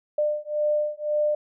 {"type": "beating tone pair", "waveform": "sine", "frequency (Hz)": [598, 599.9], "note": ["D5", "D5"], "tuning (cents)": [31, 37], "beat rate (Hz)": 1.9, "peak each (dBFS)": -25, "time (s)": [0.18, 1.35], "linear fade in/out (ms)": 5, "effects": []}